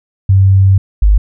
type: tone pair in turn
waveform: sine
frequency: 96.5 / 51 Hz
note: G2 / G#1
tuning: -27 / -31 cents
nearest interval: major seventh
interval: 1104 cents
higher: first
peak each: -4 dBFS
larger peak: neither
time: 0.29-0.78 / 1.02-1.18 s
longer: first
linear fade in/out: 5 ms
effects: none